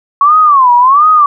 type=tone with vibrato; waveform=sine; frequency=1100 Hz; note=C#6; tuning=14 cents flat; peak=-3 dBFS; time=0.21-1.26 s; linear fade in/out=2 ms; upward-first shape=sine; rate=1.4 Hz; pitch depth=230 cents each way; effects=none